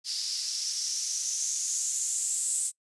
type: noise with band-pass filter sweep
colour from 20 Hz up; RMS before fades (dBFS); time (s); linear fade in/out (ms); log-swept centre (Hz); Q
blue; -31; 0.04-2.72; 50; 4800 to 8100; 5.6
effects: noise-tail reverb RT60 0.1 s tail -24 dB re dry + resampled to 24000 Hz